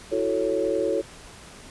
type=chord; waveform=sine; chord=F# minor seventh; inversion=third; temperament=equal with one note detuned; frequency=328.7 / 370 / 440 / 554.4 Hz; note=E4 / F#4 / A4 / C#5; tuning=-5 / 0 / 0 / 0 cents; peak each=-29 / -28 / -26 / -26 dBFS; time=0.11-1.02 s; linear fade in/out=20 ms; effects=pink hiss -45 dBFS RMS until 1.7 s + resampled to 24000 Hz